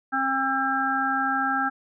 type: harmonic tone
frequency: 267.3 Hz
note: C4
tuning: 37 cents sharp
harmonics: 1 / 3 / 5 / 6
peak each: -30 / -27 / -26 / -27 dBFS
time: 0.12-1.7 s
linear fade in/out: 20 ms
effects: none